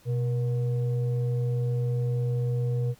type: tone pair together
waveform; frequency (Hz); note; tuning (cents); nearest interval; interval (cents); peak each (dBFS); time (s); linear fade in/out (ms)
sine; 124.83 / 475.4; B2 / A#4; +19 / +34; octave + major seventh; 2315; -23 / -33; 0.05-2.95; 50
effects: tanh soft clip ceiling -19 dBFS + pink hiss -58 dBFS RMS until 2.99 s